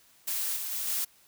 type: noise with level steps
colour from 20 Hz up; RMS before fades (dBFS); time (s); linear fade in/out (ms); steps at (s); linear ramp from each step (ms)
blue; -31 / -35 / -33 / -30; 0.27-1.05; 10; 0.56 / 0.71 / 0.87; 10
effects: white hiss -61 dBFS RMS until 1.27 s